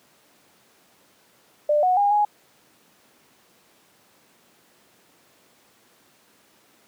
sine tone with pitch steps, 595 / 734 / 812 / 832 Hz, D5 / F#5 / G#5 / G#5, +22 / -14 / -39 / +3 cents, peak -16 dBFS, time 1.69-2.25 s, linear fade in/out 5 ms, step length 140 ms, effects pink hiss -58 dBFS RMS until 6.87 s + high-pass 200 Hz 12 dB/octave

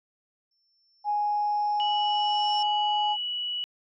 sine tone with exponential growth, 5380 Hz, E8, 34 cents sharp, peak -31 dBFS, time 0.51-2.63 s, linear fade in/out 5 ms, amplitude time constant 460 ms
sine tone with pitch glide, 830.6 to 837.3 Hz, G#5 to G#5, 0 to +14 cents, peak -23 dBFS, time 1.04-3.17 s, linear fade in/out 50 ms, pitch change +14 cents, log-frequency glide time 1.16-3.02 s
sine tone, 2941 Hz, F#7, 11 cents flat, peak -28 dBFS, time 1.8-3.64 s, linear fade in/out 0 ms
effects tanh soft clip ceiling -14 dBFS

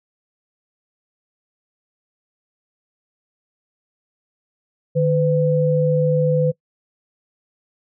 sine tone pair together, 152.3 / 504.3 Hz, D#3 / B4, -37 / +36 cents, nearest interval octave + major sixth, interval 2073 cents, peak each -17 dBFS, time 4.95-6.52 s, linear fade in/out 20 ms, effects noise-tail reverb RT60 0.1 s tail -23 dB re dry

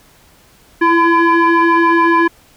sine tone with frequency modulation, 341 Hz, F4, 41 cents flat, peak -7 dBFS, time 0.81-2.28 s, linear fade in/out 10 ms, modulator 675 Hz, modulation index 2, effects tanh soft clip ceiling -4 dBFS + pink hiss -48 dBFS RMS until 2.56 s

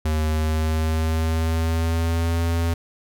square tone with pitch glide, 77.78 to 83.85 Hz, D#2 to E2, 0 to +30 cents, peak -20 dBFS, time 0.05-2.74 s, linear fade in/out 5 ms, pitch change +130 cents, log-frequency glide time 0.27-2.41 s, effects none

